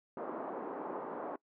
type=band-pass noise; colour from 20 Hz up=pink; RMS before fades=-41 dBFS; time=0.17-1.36 s; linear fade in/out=2 ms; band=280 to 1100 Hz; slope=24 dB/octave; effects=noise-tail reverb RT60 0.1 s tail -22 dB re dry